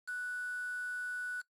sine tone with quantisation, 1480 Hz, F#6, in tune, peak -36 dBFS, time 0.07-1.42 s, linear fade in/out 20 ms, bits 8, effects noise-tail reverb RT60 0.1 s tail -19 dB re dry + low-pass 10000 Hz 12 dB/octave

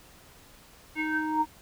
square tone with low-pass filter sweep, 311.1 Hz, D#4, in tune, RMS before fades -28 dBFS, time 0.95-1.46 s, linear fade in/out 50 ms, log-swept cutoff 2400 to 840 Hz, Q 9.2, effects pink hiss -54 dBFS RMS until 1.61 s

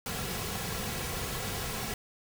pink noise with comb filter, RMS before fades -35 dBFS, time 0.06-1.94 s, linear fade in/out 2 ms, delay 3.3 ms, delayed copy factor -0.55, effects none

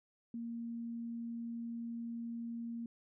sine tone, 232.9 Hz, A#3, 1 cent flat, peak -39 dBFS, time 0.34-2.86 s, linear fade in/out 2 ms, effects none

